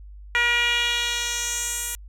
10% pulse tone with band-pass filter sweep, 477.6 Hz, A#4, 42 cents sharp, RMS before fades -24 dBFS, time 0.35-1.95 s, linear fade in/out 0 ms, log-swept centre 2000 to 10000 Hz, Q 1.9, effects added 50 Hz sine -39 dBFS peak until 2.08 s

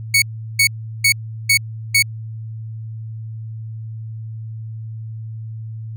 sawtooth tone bursts, 2224 Hz, C#7, 5 cents sharp, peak -7 dBFS, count 5, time 0.14-2.025 s, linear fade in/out 5 ms, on 81 ms, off 370 ms, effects added 111 Hz sine -27 dBFS peak until 5.96 s

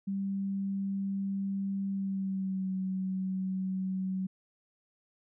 sine tone with pitch glide, 196 to 188.45 Hz, G3 to F#3, 0 to +32 cents, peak -30 dBFS, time 0.07-4.27 s, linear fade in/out 10 ms, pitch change -68 cents, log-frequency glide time 1.9-2.71 s, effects none

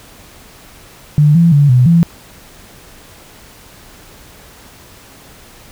sine tone with pitch steps, 148.8 / 168.7 / 143.7 / 125.3 / 168.6 Hz, D3 / E3 / D3 / B2 / E3, +23 / +40 / -37 / +25 / +39 cents, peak -5 dBFS, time 1.18-2.03 s, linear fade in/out 0 ms, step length 170 ms, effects pink hiss -40 dBFS RMS until 5.71 s

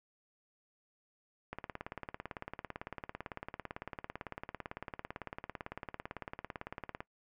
click train, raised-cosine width 0.5 ms, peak -25 dBFS, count 99, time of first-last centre 1.53-7.005 s, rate 17.9 Hz, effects noise-tail reverb RT60 0.1 s tail -19 dB re dry

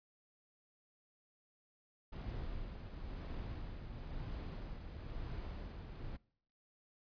brown noise with tremolo, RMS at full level -43 dBFS, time 2.12-6.17 s, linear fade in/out 10 ms, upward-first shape sine, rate 1 Hz, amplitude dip 40%, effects noise-tail reverb RT60 0.6 s tail -24 dB re dry + resampled to 11025 Hz

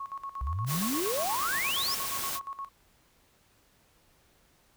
sine tone with tremolo, 1100 Hz, C#6, 14 cents flat, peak -34 dBFS, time 0-2.69 s, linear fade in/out 5 ms, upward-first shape square, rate 8.5 Hz, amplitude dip 80%
sine exponential sweep, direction up, 59.6 to 5620 Hz, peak -29 dBFS, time 0.41-1.95 s, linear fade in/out 5 ms
white noise, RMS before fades -34 dBFS, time 0.66-2.4 s, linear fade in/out 50 ms
effects pink hiss -65 dBFS RMS until 4.76 s

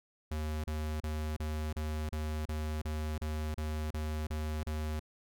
square tone bursts, 77 Hz, D#2, 17 cents flat, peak -34 dBFS, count 13, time 0.31-4.996 s, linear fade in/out 5 ms, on 330 ms, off 33 ms, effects none

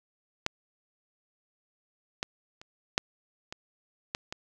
clicks, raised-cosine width 0.2 ms, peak -9 / -13 / -29 / -6 / -21 / -13 / -19 dBFS, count 7, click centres 0.464 / 2.229 / 2.615 / 2.979 / 3.525 / 4.149 / 4.325 s, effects none

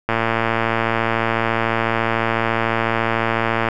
click train, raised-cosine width 0.5 ms, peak -3 dBFS, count 411, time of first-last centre 0.09-3.686 s, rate 114 Hz, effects none

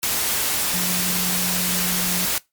sine tone in noise, 180 Hz, F#3, 47 cents flat, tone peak -26 dBFS, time 0.74-2.25 s, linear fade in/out 0 ms, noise white, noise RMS -22 dBFS, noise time 0.03-2.38 s, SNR -7 dB, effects noise-tail reverb RT60 0.2 s tail -22 dB re dry + MP3 96 kbps

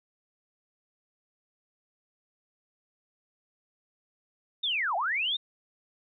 sine linear two-way sweep, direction down then up, 3740 to 653 to 3740 Hz, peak -26 dBFS, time 4.63-5.37 s, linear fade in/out 10 ms, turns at 4.96 s, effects none

